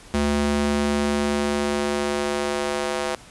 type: tone with high-pass filter sweep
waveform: square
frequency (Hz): 72.5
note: D2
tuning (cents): -22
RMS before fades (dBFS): -23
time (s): 0.14-3.15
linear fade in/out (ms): 0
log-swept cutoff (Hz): 150 to 510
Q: 1.2
effects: pink hiss -46 dBFS RMS until 3.3 s + resampled to 24000 Hz